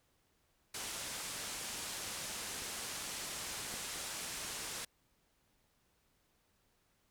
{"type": "low-pass noise", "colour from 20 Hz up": "white", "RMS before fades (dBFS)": -43, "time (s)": [0.74, 4.85], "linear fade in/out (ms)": 5, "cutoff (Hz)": 10000, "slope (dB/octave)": 24}
{"type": "clicks", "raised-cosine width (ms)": 2, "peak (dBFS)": [-40, -36, -36, -42, -43], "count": 5, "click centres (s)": [2.078, 2.621, 3.74, 3.959, 4.448]}
{"effects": ["pink hiss -75 dBFS RMS until 7.1 s"]}